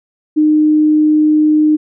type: tone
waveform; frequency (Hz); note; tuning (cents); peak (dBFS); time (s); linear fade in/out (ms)
sine; 305.6; D#4; -31; -7; 0.36-1.77; 20
effects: none